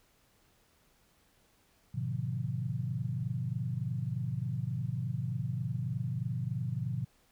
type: chord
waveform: sine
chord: G# diminished seventh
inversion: none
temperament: equal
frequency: 103.83 / 123.47 / 146.83 / 174.61 Hz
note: G#2 / B2 / D3 / F3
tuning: 0 / 0 / 0 / 0 cents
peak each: -40 / -34 / -38 / -40 dBFS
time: 1.94-7.05 s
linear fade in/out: 10 ms
effects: pink hiss -68 dBFS RMS until 7.31 s